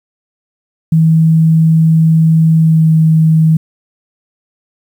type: tone with pitch glide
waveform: sine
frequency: 161.1 to 159.34 Hz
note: E3 to D#3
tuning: -39 to +42 cents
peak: -5 dBFS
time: 0.92-3.57 s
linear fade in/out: 5 ms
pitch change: -19 cents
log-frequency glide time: 2.57-2.91 s
effects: 7-bit